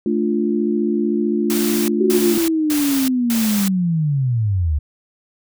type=chord; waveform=sine; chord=D minor; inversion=second; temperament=equal; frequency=220 / 293.7 / 349.2 Hz; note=A3 / D4 / F4; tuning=0 / 0 / 0 cents; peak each=-19 / -22 / -20 dBFS; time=0.06-2.38 s; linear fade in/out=2 ms
type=noise bursts; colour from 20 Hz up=white; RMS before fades=-25 dBFS; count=4; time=1.5-3.68 s; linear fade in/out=0 ms; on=380 ms; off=220 ms
type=linear sweep; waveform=sine; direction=down; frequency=380 to 69.3 Hz; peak=-15 dBFS; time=2-4.79 s; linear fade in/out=10 ms
effects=none